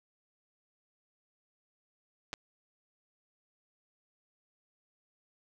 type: clicks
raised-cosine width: 0.2 ms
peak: -20 dBFS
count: 2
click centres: 2.331 / 2.338 s
effects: 10-bit